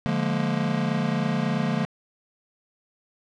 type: chord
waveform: square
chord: Bb dominant seventh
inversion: first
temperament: just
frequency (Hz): 145.68 / 174.81 / 209.8 / 233.1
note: D3 / F3 / Ab3 / Bb3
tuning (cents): -14 / +2 / +18 / 0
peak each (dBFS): -29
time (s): 0.06-1.85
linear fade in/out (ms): 0
effects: low-pass 4000 Hz 12 dB/octave